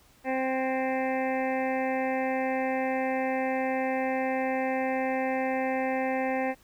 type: harmonic tone with a mistuned harmonic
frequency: 261.6 Hz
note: C4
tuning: in tune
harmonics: 1 / 2 / 3 / 4 / 6 / 7 / 8 / 9 / 10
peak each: -31 / -30 / -31 / -43 / -44 / -38 / -39 / -45 / -43 dBFS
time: 0.24-6.55 s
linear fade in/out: 50 ms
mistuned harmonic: 6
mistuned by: +17 cents
effects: pink hiss -60 dBFS RMS until 6.63 s